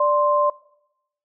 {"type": "tone pair together", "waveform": "sine", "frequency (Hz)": [588.7, 1046.5], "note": ["D5", "C6"], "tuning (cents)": [4, 0], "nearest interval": "minor seventh", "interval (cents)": 996, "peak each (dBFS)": [-18, -18], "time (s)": [0, 0.5], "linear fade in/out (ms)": 5, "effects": ["noise-tail reverb RT60 0.8 s tail -22 dB re dry"]}